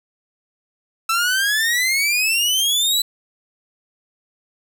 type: exponential sweep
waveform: sawtooth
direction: up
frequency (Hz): 1318.5 to 4011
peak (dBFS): -13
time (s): 1.09-3.02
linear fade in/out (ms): 5
effects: none